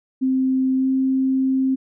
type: tone with pitch glide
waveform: sine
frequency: 261.6 to 264 Hz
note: C4 to C4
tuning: 0 to +16 cents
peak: -16 dBFS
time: 0.21-1.76 s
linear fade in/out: 20 ms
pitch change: +16 cents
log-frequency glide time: 0.76-0.88 s
effects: none